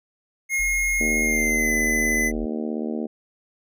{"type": "tone with pitch glide", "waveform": "square", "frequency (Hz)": [2149, 2017], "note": ["C7", "B6"], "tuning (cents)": [46, 36], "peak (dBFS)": -21, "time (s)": [0.49, 2.32], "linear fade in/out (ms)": 50, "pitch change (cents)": -110, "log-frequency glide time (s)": [1.21, 1.73]}
{"type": "tone", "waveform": "sine", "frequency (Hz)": 44.3, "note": "F1", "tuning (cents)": 25, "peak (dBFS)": -29, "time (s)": [0.59, 2.46], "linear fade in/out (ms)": 10}
{"type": "harmonic tone", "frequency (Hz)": 76.9, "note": "D#2", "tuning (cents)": -20, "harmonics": [3, 4, 5, 6, 7, 8, 9, 10], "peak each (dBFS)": [-27, -31, -33, -35, -40, -38, -46, -47], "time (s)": [1, 3.07], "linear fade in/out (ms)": 10}
{"effects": []}